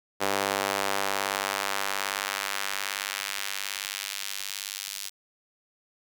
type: tone with high-pass filter sweep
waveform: sawtooth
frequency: 98.8 Hz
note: G2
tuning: 14 cents sharp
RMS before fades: -31 dBFS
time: 0.2-5.1 s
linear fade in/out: 20 ms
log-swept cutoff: 510 to 4300 Hz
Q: 0.83
effects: none